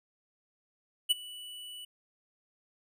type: tone with ADSR envelope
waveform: square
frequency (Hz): 2960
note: F#7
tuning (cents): 0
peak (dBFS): -21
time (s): 1.09-1.85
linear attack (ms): 21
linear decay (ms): 21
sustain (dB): -22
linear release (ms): 6
effects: none